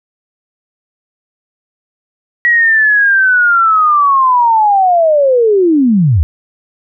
sine linear sweep, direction down, 1925 to 67.8 Hz, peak -6 dBFS, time 2.45-6.23 s, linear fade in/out 0 ms, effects none

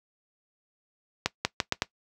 accelerating click train, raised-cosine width 0.2 ms, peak -6 dBFS, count 5, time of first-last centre 1.26-1.821 s, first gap 190 ms, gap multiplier 0.8, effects noise-tail reverb RT60 0.1 s tail -19 dB re dry + high-pass 60 Hz 12 dB/octave

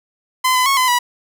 sawtooth tone with pitch steps, 1024 / 1011 / 1097 / 1018 / 975 Hz, C6 / B5 / C#6 / C6 / B5, -38 / +40 / -18 / -48 / -23 cents, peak -9 dBFS, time 0.44-0.99 s, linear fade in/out 10 ms, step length 110 ms, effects none

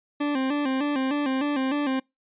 40% pulse tone with vibrato, 277.2 Hz, C#4, in tune, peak -22 dBFS, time 0.2-2 s, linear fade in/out 10 ms, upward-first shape square, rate 3.3 Hz, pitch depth 88 cents each way, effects noise-tail reverb RT60 0.2 s tail -26 dB re dry + resampled to 8000 Hz

